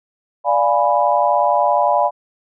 sine chord, D diminished seventh, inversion none, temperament equal, 587.3 / 698.5 / 830.6 / 987.8 Hz, D5 / F5 / Ab5 / Cb6, 0 / 0 / 0 / 0 cents, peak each -18 dBFS, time 0.44-2.11 s, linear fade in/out 50 ms, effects none

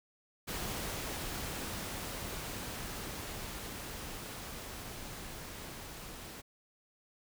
pink noise with level ramp, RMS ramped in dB -38 to -47 dBFS, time 0.47-6.42 s, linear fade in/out 20 ms, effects none

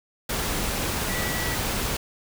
sine tone in noise, 1949 Hz, B6, 23 cents flat, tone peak -32 dBFS, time 1.09-1.55 s, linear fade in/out 5 ms, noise pink, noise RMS -27 dBFS, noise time 0.29-1.97 s, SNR -8 dB, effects none

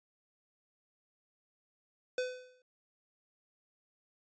square tone with exponential decay, 504 Hz, B4, 35 cents sharp, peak -30 dBFS, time 2.18-2.62 s, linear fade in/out 2 ms, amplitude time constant 95 ms, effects resampled to 16000 Hz

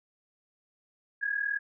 sine tone pair together, 1642 / 1681.4 Hz, G#6 / G#6, -20 / +21 cents, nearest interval unison, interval 41 cents, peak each -30 / -32 dBFS, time 1.21-1.59 s, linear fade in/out 20 ms, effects none

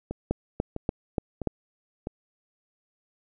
two click trains, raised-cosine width 2 ms, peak -11 / -18 dBFS, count 5 / 4, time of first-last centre 0.31-1.473 / 0.11-2.071 s, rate 3.44 / 1.53 Hz, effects none

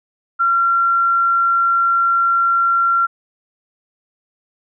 sine tone, 1370 Hz, F6, 34 cents flat, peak -12 dBFS, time 0.39-3.07 s, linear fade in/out 20 ms, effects none

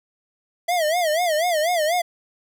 square tone with vibrato, 659.3 Hz, E5, in tune, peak -19 dBFS, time 0.68-2.02 s, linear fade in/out 10 ms, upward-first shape sine, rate 4.1 Hz, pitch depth 160 cents each way, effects none

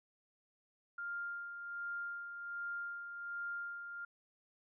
sine tone with tremolo, 1400 Hz, F6, 4 cents sharp, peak -38 dBFS, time 0.98-4.05 s, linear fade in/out 5 ms, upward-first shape sine, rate 1.3 Hz, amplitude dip 50%, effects none

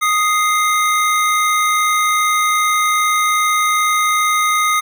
square tone pair together, 1244.5 / 2095 Hz, D#6 / C7, 0 / +2 cents, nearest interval major sixth, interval 902 cents, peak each -15 / -19 dBFS, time 0.01-4.81 s, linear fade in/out 20 ms, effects none

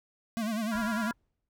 square tone with vibrato, 220 Hz, A3, in tune, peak -30 dBFS, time 0.37-1.11 s, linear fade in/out 0 ms, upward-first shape sine, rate 10 Hz, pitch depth 100 cents each way
sine chord, F diminished, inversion second, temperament equal, 987.8 / 1396.9 / 1661.2 Hz, Cb6 / F6 / Ab6, 0 / 0 / 0 cents, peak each -38 / -37 / -40 dBFS, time 0.71-1.13 s, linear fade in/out 20 ms
brown noise with exponential decay, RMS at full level -47 dBFS, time 0.75-1.49 s, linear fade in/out 1 ms, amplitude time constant 160 ms
effects none

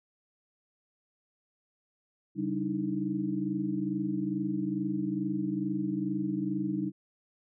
sine tone cluster, 137 / 192.2 / 294.7 / 317 Hz, C#3 / G3 / D4 / D#4, -20 / -34 / +6 / +32 cents, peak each -39 / -33 / -34 / -33 dBFS, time 2.35-6.92 s, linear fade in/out 50 ms, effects none

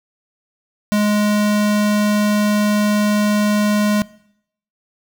square tone, 208.7 Hz, G#3, 9 cents sharp, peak -14 dBFS, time 0.92-4.02 s, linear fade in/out 0 ms, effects noise-tail reverb RT60 0.7 s tail -21 dB re dry

